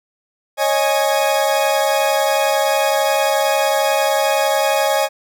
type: chord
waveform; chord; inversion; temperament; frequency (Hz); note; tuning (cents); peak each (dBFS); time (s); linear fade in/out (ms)
40% pulse; C# suspended second; none; equal with one note detuned; 551.2 / 622.3 / 830.6; C#5 / D#5 / G#5; -10 / 0 / 0; -18; 0.57-5.09; 50
effects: none